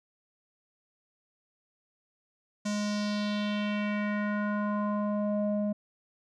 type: tone with low-pass filter sweep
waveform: square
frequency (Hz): 207.7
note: G#3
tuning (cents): 0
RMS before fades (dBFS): -30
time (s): 2.65-5.73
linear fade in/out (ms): 10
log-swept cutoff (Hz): 6900 to 500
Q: 2.6
effects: none